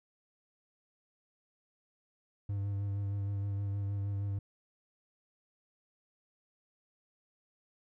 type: tone with vibrato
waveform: triangle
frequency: 100 Hz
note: G2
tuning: 35 cents sharp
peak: -30 dBFS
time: 2.49-4.39 s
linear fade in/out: 5 ms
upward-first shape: sine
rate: 6.4 Hz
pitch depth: 22 cents each way
effects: none